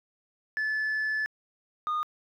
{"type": "tone pair in turn", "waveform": "sine", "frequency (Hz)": [1734, 1226.1], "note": ["A6", "D#6"], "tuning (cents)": [-26, -26], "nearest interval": "tritone", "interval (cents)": 600, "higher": "first", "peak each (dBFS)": -24, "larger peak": "neither", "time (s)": [[0.57, 1.26], [1.87, 2.03]], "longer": "first", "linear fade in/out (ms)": 0, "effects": ["tanh soft clip ceiling -25 dBFS", "11-bit"]}